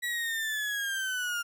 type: linear sweep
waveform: 35% pulse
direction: down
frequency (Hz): 1941 to 1396.9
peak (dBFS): -28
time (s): 0.02-1.43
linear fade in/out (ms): 20
effects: none